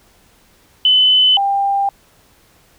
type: tone pair in turn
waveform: sine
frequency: 3021 / 794.9 Hz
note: F#7 / G5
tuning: +35 / +24 cents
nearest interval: octave + major seventh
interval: 2311 cents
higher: first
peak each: -8 / -13 dBFS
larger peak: first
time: 0.85-1.37 / 1.37-1.89 s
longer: neither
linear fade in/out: 2 ms
effects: pink hiss -52 dBFS RMS until 2.78 s